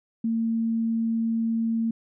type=tone; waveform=sine; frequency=227.1 Hz; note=A#3; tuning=45 cents flat; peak=-22 dBFS; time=0.24-1.91 s; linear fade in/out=5 ms; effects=none